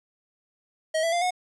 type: tone with pitch steps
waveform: square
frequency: 634 / 663.6 / 694.6 / 727 Hz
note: D#5 / E5 / F5 / F#5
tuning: +32 / +11 / -10 / -31 cents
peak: -23 dBFS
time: 0.94-1.308 s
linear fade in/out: 10 ms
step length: 92 ms
effects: resampled to 24000 Hz + 9-bit